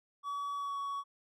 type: tone with pitch glide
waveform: triangle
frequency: 1137 to 1122 Hz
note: C#6 to C#6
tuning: +44 to +21 cents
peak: -33 dBFS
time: 0.23-1.04 s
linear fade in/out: 50 ms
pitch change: -23 cents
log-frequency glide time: 0.56-0.75 s
effects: none